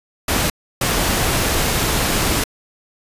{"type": "noise bursts at uneven times", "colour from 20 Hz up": "pink", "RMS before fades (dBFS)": -18, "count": 2, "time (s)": [[0.28, 0.5], [0.81, 2.44]], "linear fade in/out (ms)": 5, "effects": ["resampled to 32000 Hz"]}